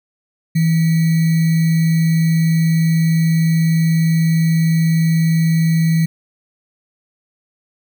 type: tone with sample-and-hold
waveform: sine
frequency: 163.2 Hz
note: E3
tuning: 17 cents flat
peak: -11 dBFS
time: 0.55-6.06 s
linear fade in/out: 10 ms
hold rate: 2100 Hz
effects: none